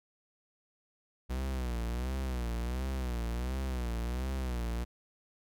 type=tone with vibrato; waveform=45% pulse; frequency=61.74 Hz; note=B1; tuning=in tune; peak=-32 dBFS; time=1.29-4.85 s; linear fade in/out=20 ms; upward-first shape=sine; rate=1.4 Hz; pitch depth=120 cents each way; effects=none